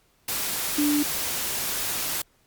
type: tone in noise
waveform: sine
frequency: 293.7 Hz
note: D4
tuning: in tune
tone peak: -20 dBFS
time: 0.78-1.03 s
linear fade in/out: 5 ms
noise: white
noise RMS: -28 dBFS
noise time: 0.28-2.22 s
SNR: +5 dB
effects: pink hiss -64 dBFS RMS until 2.46 s + Opus 48 kbps